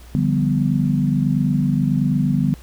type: chord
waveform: sine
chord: G dominant seventh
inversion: second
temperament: equal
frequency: 146.83 / 174.61 / 196 / 246.9 Hz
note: D3 / F3 / G3 / B3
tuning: 0 / 0 / 0 / 0 cents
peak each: -19 / -24 / -21 / -21 dBFS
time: 0.15-2.54 s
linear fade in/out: 0 ms
effects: added 60 Hz sine -39 dBFS peak until 2.62 s + pink hiss -48 dBFS RMS until 2.62 s